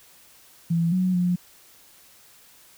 sine tone with pitch steps, 167.6 / 184.2 / 178.1 Hz, E3 / F#3 / F3, +29 / -7 / +34 cents, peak -19 dBFS, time 0.7-1.36 s, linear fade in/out 10 ms, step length 220 ms, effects white hiss -53 dBFS RMS until 2.77 s

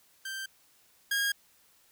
sawtooth tone pair in turn, 1567 / 1630.4 Hz, G6 / G#6, -1 / -32 cents, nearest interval minor second, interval 69 cents, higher second, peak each -32 / -23 dBFS, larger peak second, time 0.25-0.46 / 1.11-1.32 s, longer neither, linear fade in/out 5 ms, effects white hiss -64 dBFS RMS until 1.91 s

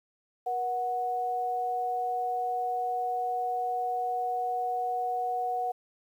sine tone pair together, 480 / 737.5 Hz, B4 / F#5, -49 / -6 cents, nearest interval perfect fifth, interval 743 cents, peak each -36 / -28 dBFS, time 0.46-5.72 s, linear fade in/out 10 ms, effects 10-bit

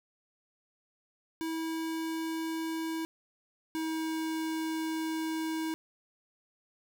square tone pair in turn, 323.9 / 319.8 Hz, E4 / D#4, -30 / +48 cents, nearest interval unison, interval 22 cents, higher first, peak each -33 / -32 dBFS, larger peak second, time 1.41-3.05 / 3.75-5.74 s, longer second, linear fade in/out 0 ms, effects none

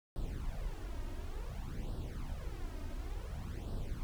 brown noise with flanger, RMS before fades -40 dBFS, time 0.16-4.03 s, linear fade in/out 0 ms, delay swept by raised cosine 0.22 to 3.22 ms, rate 0.56 Hz, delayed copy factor +0.75, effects none

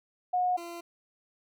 sine / 20% pulse tone pair in turn, 725 / 342.2 Hz, F#5 / F4, -35 / -35 cents, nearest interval octave + minor second, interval 1300 cents, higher first, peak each -24 / -34 dBFS, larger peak first, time 0.33-0.57 / 0.57-0.81 s, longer neither, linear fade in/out 10 ms, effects none

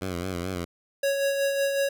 10% pulse tone with vibrato, 90.3 Hz, F#2, 42 cents flat, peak -21 dBFS, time 0.01-0.65 s, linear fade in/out 10 ms, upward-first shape sine, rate 4.6 Hz, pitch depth 87 cents each way
square tone with tremolo, 554.4 Hz, C#5, in tune, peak -22 dBFS, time 1.03-1.89 s, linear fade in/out 5 ms, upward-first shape sine, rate 5.4 Hz, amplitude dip 40%
effects none

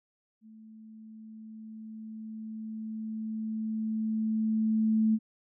sine tone with level ramp, 219.3 Hz, A3, 6 cents flat, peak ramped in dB -49 to -21 dBFS, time 0.41-5.19 s, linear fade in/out 50 ms, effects none

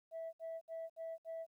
sine tone bursts, 655 Hz, E5, 11 cents flat, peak -40 dBFS, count 5, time 0.11-1.466 s, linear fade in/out 50 ms, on 220 ms, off 64 ms, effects tanh soft clip ceiling -39 dBFS + 13-bit

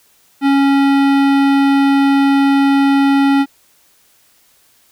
sine tone with hard clipping, 276.7 Hz, C#4, 3 cents flat, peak -11 dBFS, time 0.41-3.46 s, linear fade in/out 50 ms, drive 18 dB, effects white hiss -53 dBFS RMS until 4.91 s

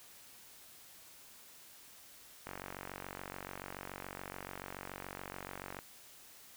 click train, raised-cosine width 0.5 ms, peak -27 dBFS, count 157, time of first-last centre 2.47-5.789 s, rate 47 Hz, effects white hiss -57 dBFS RMS until 6.56 s

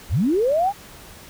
sine linear sweep, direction up, 44.9 to 834 Hz, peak -16 dBFS, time 0.09-0.73 s, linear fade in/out 50 ms, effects pink hiss -43 dBFS RMS until 1.29 s

